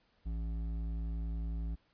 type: tone with hard clipping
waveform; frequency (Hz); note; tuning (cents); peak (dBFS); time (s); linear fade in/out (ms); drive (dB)
triangle; 55.6; A1; +19; -36; 0.25-1.76; 20; 13
effects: pink hiss -72 dBFS RMS until 1.93 s + resampled to 11025 Hz